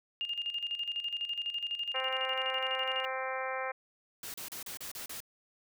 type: tone with tremolo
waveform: sine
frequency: 2824 Hz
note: F7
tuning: 19 cents sharp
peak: -31 dBFS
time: 0.21-3.05 s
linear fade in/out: 0 ms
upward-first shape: square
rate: 12 Hz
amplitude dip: 65%
type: harmonic tone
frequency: 261.6 Hz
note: C4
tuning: in tune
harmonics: 2 / 3 / 4 / 5 / 6 / 7 / 8 / 9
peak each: -38 / -40 / -41 / -42 / -43 / -43 / -44 / -45 dBFS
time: 1.94-3.72 s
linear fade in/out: 10 ms
type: noise bursts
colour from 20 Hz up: white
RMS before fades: -42 dBFS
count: 7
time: 4.23-5.204 s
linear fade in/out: 2 ms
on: 110 ms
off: 34 ms
effects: none